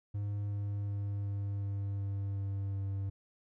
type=tone with pitch steps; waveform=triangle; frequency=102.1 / 101.51 / 100.93 / 100.35 / 99.77 / 99.19 / 98.62 / 98.05 Hz; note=G#2 / G#2 / G#2 / G2 / G2 / G2 / G2 / G2; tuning=-29 / -39 / -49 / +41 / +31 / +21 / +11 / +1 cents; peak=-31 dBFS; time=0.14-3.1 s; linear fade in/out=10 ms; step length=370 ms; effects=none